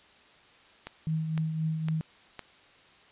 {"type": "click train", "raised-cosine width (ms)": 0.3, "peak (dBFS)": -22, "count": 4, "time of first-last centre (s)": [0.87, 2.393], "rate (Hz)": 1.97}
{"type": "tone with tremolo", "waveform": "sine", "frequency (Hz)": 158.7, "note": "D#3", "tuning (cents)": 35, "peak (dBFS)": -25, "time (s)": [1.07, 2.01], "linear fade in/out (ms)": 0, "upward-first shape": "triangle", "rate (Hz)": 3.8, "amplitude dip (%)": 50}
{"effects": ["white hiss -57 dBFS RMS until 3.11 s", "resampled to 8000 Hz"]}